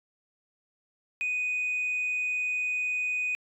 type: tone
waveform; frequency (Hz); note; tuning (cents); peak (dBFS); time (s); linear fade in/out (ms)
sine; 2489; D#7; 0; -25; 1.21-3.35; 0
effects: tanh soft clip ceiling -24 dBFS